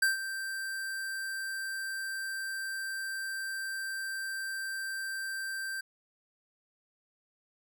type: tone with ADSR envelope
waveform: square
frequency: 1568 Hz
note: G6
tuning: in tune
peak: -23 dBFS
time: 0.02-5.81 s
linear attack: 6 ms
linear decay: 140 ms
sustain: -12 dB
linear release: 7 ms
effects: none